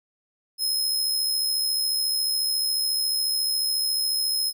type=tone with amplitude modulation; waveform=sawtooth; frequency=5140 Hz; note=E8; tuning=45 cents flat; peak=-18 dBFS; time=0.58-4.53 s; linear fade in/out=50 ms; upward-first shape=sine; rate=74.1 Hz; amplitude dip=40%; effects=none